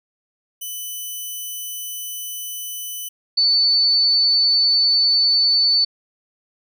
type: tone pair in turn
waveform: 5% pulse / sine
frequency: 3000 / 4495 Hz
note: F#7 / C#8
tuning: +23 / +23 cents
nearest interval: perfect fifth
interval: 700 cents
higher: second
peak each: -19 / -13 dBFS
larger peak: second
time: 0.61-3.09 / 3.37-5.85 s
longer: neither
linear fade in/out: 10 ms
effects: none